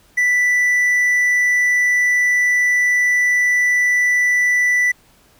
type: tone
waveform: triangle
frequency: 1975.5 Hz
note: B6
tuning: in tune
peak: -11 dBFS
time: 0.17-4.92 s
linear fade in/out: 10 ms
effects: pink hiss -53 dBFS RMS until 5.39 s